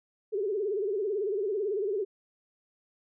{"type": "tone with vibrato", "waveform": "sine", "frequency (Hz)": 406.5, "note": "G#4", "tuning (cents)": -37, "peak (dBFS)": -27, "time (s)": [0.32, 2.05], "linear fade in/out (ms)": 20, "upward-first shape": "sine", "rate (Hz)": 18, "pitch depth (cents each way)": 140, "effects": []}